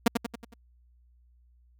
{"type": "tone with echo", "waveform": "sawtooth", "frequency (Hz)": 233.1, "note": "A#3", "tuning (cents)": 0, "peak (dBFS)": -13, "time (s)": [0.06, 0.08], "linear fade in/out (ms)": 5, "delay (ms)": 92, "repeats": 5, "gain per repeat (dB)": -6, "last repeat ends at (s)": 0.54, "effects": ["added 60 Hz sine -58 dBFS peak until 1.79 s"]}